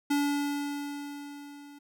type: tone with level ramp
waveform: square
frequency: 287.2 Hz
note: D4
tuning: 39 cents flat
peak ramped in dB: -24 to -48 dBFS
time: 0.1-1.79 s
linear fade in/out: 10 ms
effects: none